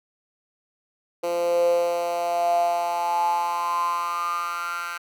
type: tone with high-pass filter sweep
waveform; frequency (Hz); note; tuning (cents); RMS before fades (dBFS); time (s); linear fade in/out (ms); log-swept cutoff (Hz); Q
10% pulse; 172.5; F3; -21; -24; 1.23-4.98; 10; 450 to 1500; 10
effects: none